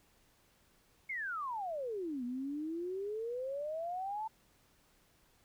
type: exponential two-way sweep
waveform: sine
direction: down then up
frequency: 2217 to 239.1 to 897 Hz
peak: -36 dBFS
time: 1.09-4.28 s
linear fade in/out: 10 ms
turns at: 2.24 s
effects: pink hiss -69 dBFS RMS until 5.44 s